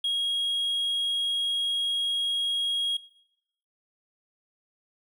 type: tone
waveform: triangle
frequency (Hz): 3285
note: G#7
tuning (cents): -20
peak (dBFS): -22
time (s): 0.04-2.97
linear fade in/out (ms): 5
effects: noise-tail reverb RT60 0.8 s tail -21 dB re dry + tanh soft clip ceiling -18 dBFS